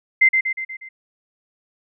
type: tone with echo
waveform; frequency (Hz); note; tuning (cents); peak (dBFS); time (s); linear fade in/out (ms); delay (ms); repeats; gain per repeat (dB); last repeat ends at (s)
sine; 2079; C7; -12; -9; 0.21-0.29; 10; 120; 5; -5; 0.89
effects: none

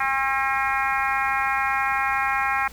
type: harmonic tone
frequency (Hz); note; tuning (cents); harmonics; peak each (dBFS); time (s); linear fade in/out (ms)
269.3; C#4; -50; 3 / 4 / 5 / 6 / 7 / 8 / 9; -26 / -27 / -28 / -29 / -29 / -30 / -31; 0-2.68; 5
effects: added 57 Hz sine -47 dBFS peak until 2.72 s + pink hiss -46 dBFS RMS until 2.72 s

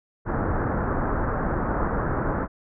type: low-pass noise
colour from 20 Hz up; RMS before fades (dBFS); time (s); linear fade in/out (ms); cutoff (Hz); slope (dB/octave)
pink; -25; 0.25-2.48; 50; 1600; 48
effects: none

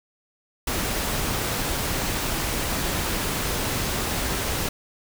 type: noise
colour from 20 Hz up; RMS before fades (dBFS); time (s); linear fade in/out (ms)
pink; -26; 0.67-4.69; 5
effects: none

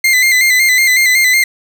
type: tone with vibrato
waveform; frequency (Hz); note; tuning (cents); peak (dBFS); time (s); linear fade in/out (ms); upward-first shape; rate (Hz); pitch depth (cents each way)
40% pulse; 2060; C7; -28; -7; 0.04-1.44; 5; square; 5.4; 44
effects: none

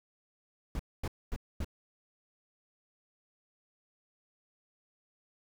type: noise bursts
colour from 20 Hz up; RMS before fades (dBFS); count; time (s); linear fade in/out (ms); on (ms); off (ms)
brown; -34; 4; 0.75-1.646; 2; 44; 240
effects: none

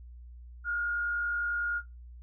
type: tone with frequency modulation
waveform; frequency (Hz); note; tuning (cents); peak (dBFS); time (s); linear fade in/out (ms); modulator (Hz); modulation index
sine; 1422; F6; +31; -28; 0.64-1.82; 50; 50.8; 0.4
effects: noise-tail reverb RT60 0.2 s tail -19 dB re dry + added 60 Hz sine -45 dBFS peak until 2.22 s

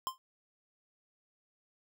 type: tone with exponential decay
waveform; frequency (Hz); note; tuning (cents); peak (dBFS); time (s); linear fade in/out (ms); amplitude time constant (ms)
square; 1046.5; C6; 0; -29; 0.07-0.18; 0; 22
effects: none

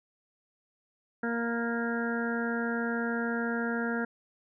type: harmonic tone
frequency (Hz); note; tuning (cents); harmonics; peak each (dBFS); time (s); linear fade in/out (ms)
233.5; A#3; +3; 1 / 2 / 3 / 4 / 6 / 7 / 8; -31 / -35 / -40 / -43 / -36 / -37 / -46; 1.23-4.05; 5
effects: none

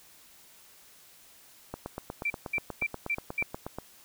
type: click train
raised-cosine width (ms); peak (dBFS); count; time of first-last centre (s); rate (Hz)
1; -21; 18; 1.74-3.786; 8.31
type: tone bursts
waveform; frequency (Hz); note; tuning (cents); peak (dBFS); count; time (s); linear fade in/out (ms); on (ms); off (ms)
sine; 2347; D7; -2; -26; 5; 2.25-3.43; 5; 52; 230
effects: white hiss -56 dBFS RMS until 4.04 s

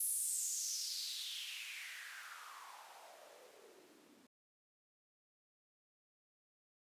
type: noise with band-pass filter sweep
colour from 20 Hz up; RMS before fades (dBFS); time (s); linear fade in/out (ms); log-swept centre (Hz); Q
blue; -45; 0-4.27; 5; 11000 to 240; 4.4
effects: resampled to 32000 Hz

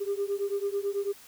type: beating tone pair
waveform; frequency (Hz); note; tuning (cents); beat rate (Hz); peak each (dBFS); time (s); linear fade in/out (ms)
sine; 397 / 406.1; G4 / G#4; +22 / -39; 9.1; -29 / -30; 0-1.13; 20
effects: tanh soft clip ceiling -22 dBFS + white hiss -52 dBFS RMS until 1.27 s

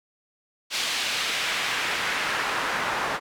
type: noise with band-pass filter sweep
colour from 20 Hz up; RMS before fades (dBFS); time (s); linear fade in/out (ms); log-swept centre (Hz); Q
pink; -27; 0.7-3.2; 50; 3700 to 1100; 1.1
effects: none

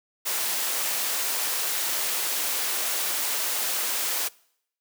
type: high-pass noise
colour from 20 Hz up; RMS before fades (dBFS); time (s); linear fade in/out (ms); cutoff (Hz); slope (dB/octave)
white; -27; 0.25-4.29; 20; 400; 12
effects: noise-tail reverb RT60 0.7 s tail -24 dB re dry

